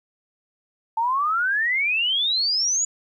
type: exponential sweep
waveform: sine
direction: up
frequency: 880 to 6980 Hz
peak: -19 dBFS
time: 0.97-2.85 s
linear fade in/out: 5 ms
effects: 10-bit